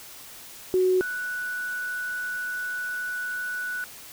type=tone pair in turn; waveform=sine; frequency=370 / 1480 Hz; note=F#4 / F#6; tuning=0 / 0 cents; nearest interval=2 octaves; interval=2400 cents; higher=second; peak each=-18 / -28 dBFS; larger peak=first; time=0.74-1.01 / 1.01-3.84 s; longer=second; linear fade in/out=0 ms; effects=white hiss -44 dBFS RMS until 4.12 s